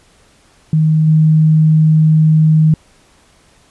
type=tone with level steps; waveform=sine; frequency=156.6 Hz; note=D#3; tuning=11 cents sharp; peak=-8 / -6 dBFS; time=0.73-2.74 s; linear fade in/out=2 ms; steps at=1.07 s; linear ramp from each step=10 ms; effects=pink hiss -50 dBFS RMS until 3.7 s + resampled to 24000 Hz